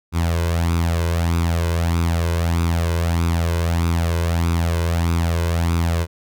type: tone with flanger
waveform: sawtooth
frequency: 84.2 Hz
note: E2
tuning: 37 cents sharp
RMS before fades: -19 dBFS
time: 0.12-6.07 s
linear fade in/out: 50 ms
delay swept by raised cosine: 0.81 to 2.01 ms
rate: 1.6 Hz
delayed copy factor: +0.6
effects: none